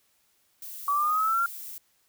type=noise; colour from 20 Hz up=violet; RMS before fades=-40 dBFS; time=0.62-1.78 s; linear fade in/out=2 ms
type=linear sweep; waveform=sine; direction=up; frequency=1131 to 1396.9 Hz; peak=-22 dBFS; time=0.88-1.46 s; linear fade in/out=2 ms
effects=white hiss -68 dBFS RMS until 2.08 s